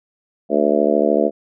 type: harmonic tone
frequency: 73.42 Hz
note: D2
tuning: in tune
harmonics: 3 / 4 / 5 / 6 / 7 / 8 / 9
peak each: -22 / -21 / -21 / -21 / -20 / -22 / -20 dBFS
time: 0.49-1.31 s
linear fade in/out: 50 ms
effects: none